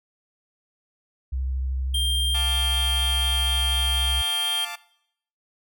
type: tone with vibrato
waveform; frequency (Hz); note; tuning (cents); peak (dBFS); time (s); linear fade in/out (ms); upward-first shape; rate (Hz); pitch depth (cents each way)
sine; 65.3; C2; -3; -24; 1.32-4.22; 10; square; 13; 20
type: tone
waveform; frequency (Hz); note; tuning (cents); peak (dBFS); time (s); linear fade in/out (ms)
square; 3192; G7; +31; -23; 1.94-4.65; 5
type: chord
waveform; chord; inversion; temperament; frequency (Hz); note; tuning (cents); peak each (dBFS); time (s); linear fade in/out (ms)
15% pulse; D minor; first; equal; 698.5 / 880 / 1174.7; F5 / A5 / D6; 0 / 0 / 0; -31 / -29 / -31; 2.34-4.76; 10
effects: noise-tail reverb RT60 0.7 s tail -19 dB re dry